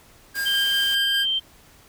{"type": "tone with tremolo", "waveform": "square", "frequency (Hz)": 1612, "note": "G6", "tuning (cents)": 48, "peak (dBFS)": -24, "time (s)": [0.34, 1.26], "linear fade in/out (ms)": 50, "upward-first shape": "square", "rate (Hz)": 5, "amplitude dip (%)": 25}
{"type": "noise", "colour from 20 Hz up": "white", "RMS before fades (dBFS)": -37, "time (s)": [0.35, 0.95], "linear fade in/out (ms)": 5}
{"type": "tone", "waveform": "sine", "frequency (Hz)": 3136, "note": "G7", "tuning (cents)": 0, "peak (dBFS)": -20, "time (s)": [0.45, 1.4], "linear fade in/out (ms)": 20}
{"effects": ["pink hiss -52 dBFS RMS until 1.88 s"]}